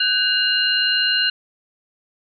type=tone cluster; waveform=sine; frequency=1511 / 1611 / 2831 / 4133 Hz; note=F#6 / G6 / F7 / C8; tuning=+36 / +47 / +23 / -22 cents; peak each=-22 / -28 / -19 / -21 dBFS; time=0-1.3 s; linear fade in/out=5 ms; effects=none